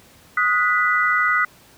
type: tone cluster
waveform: sine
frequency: 1250 / 1462 / 1981 Hz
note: D#6 / F#6 / B6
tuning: +8 / -21 / +5 cents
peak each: -20 dBFS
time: 0.37-1.45 s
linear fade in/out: 5 ms
effects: pink hiss -50 dBFS RMS until 1.77 s + high-pass 60 Hz 12 dB/octave